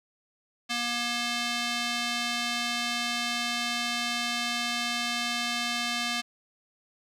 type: tone with band-pass filter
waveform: square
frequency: 238.7 Hz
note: A#3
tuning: 41 cents sharp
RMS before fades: -30 dBFS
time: 0.69-6.22 s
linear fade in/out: 20 ms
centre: 3600 Hz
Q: 1
effects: none